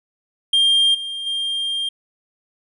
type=tone with level steps; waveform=triangle; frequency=3200 Hz; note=G7; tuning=35 cents sharp; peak=-11 / -24 / -19 dBFS; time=0.53-1.89 s; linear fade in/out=5 ms; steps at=0.94 / 1.26 s; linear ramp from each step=10 ms; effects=resampled to 24000 Hz